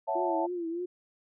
sine chord, F# minor seventh, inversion second, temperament equal, 554.4 / 659.3 / 740 / 880 Hz, C#5 / E5 / F#5 / A5, 0 / 0 / 0 / 0 cents, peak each -35 / -32 / -35 / -31 dBFS, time 0.07-0.47 s, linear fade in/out 20 ms
sine tone with vibrato, 342.6 Hz, F4, 33 cents flat, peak -31 dBFS, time 0.15-0.86 s, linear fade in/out 10 ms, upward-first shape triangle, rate 3.3 Hz, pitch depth 96 cents each way
effects none

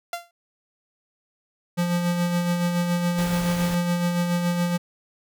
sawtooth tone with exponential decay, 690 Hz, F5, 21 cents flat, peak -20 dBFS, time 0.13-0.31 s, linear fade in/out 2 ms, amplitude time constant 37 ms
square tone with tremolo, 174.61 Hz, F3, in tune, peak -20 dBFS, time 1.77-4.78 s, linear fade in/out 20 ms, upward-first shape sine, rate 7.1 Hz, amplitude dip 40%
pink noise, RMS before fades -34 dBFS, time 3.18-3.75 s, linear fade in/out 5 ms
effects none

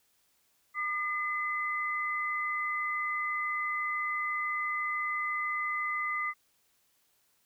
sine tone pair together, 1206 / 2032 Hz, D6 / B6, +46 / +49 cents, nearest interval major sixth, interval 903 cents, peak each -33 / -32 dBFS, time 0.74-6.34 s, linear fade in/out 50 ms, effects white hiss -71 dBFS RMS until 7.45 s

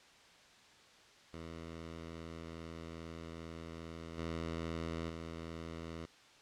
10% pulse tone with level steps, 82.41 Hz, E2, in tune, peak -37 / -30 / -35 dBFS, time 1.33-6.06 s, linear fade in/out 10 ms, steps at 4.18 / 5.09 s, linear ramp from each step 5 ms, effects white hiss -61 dBFS RMS until 6.41 s + low-pass 5000 Hz 12 dB/octave

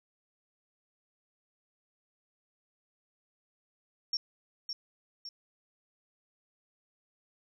sine tone with echo, 5490 Hz, F8, 31 cents flat, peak -28 dBFS, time 4.13-4.17 s, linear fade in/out 2 ms, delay 560 ms, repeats 2, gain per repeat -6 dB, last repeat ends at 5.29 s, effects 11-bit

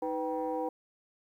sine tone cluster, 314.5 / 496.9 / 778 / 958 Hz, D#4 / B4 / G5 / A#5, +19 / +11 / -13 / +47 cents, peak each -36 / -33 / -36 / -40 dBFS, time 0.02-0.69 s, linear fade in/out 5 ms, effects tanh soft clip ceiling -22 dBFS + 11-bit

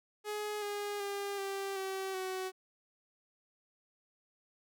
sawtooth tone with pitch steps, 419.8 / 410.4 / 401.3 / 392.4 / 383.6 / 375.1 Hz, G#4 / G#4 / G4 / G4 / G4 / F#4, +19 / -21 / +41 / +2 / -37 / +24 cents, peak -32 dBFS, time 0.24-2.52 s, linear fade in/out 50 ms, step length 380 ms, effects none

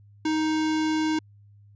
square tone, 312.5 Hz, D#4, 8 cents sharp, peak -23 dBFS, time 0.25-1.19 s, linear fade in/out 5 ms, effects added 102 Hz sine -50 dBFS peak until 1.75 s + resampled to 16000 Hz

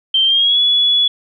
sine tone with pitch glide, 3136 to 3400 Hz, G7 to G#7, 0 to +40 cents, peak -10 dBFS, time 0.14-1.08 s, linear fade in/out 5 ms, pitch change +140 cents, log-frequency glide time 0.25-0.59 s, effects none

